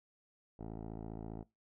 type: tone with low-pass filter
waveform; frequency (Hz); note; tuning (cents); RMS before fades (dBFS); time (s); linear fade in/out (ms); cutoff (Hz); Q
10% pulse; 55; A1; 0; -45; 0.59-1.43; 5; 600; 2.1
effects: noise-tail reverb RT60 0.2 s tail -20 dB re dry